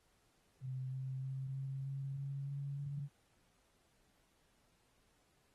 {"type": "tone with pitch steps", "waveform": "sine", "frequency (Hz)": [130, 131.66, 133.35, 135.05, 136.78, 138.53, 140.3, 142.09], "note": ["C3", "C3", "C3", "C#3", "C#3", "C#3", "C#3", "C#3"], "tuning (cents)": [-11, 11, 33, -45, -23, -1, 21, 43], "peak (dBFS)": -39, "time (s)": [0.61, 3.09], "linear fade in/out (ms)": 50, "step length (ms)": 310, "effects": ["pink hiss -75 dBFS RMS until 5.54 s", "AAC 32 kbps"]}